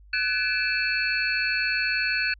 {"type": "tone cluster", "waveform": "sine", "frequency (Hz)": [1502, 1708, 2360, 2621, 4368], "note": ["F#6", "G#6", "D7", "E7", "C#8"], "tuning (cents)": [26, 48, 8, -11, -26], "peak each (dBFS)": [-27, -31, -32, -27, -31], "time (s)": [0.13, 2.34], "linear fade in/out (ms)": 5, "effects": ["added 50 Hz sine -48 dBFS peak until 2.39 s"]}